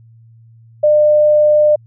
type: tone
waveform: sine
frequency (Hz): 601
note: D5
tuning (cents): +40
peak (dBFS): -7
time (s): 0.83-1.76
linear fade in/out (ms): 10
effects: added 114 Hz sine -41 dBFS peak until 1.86 s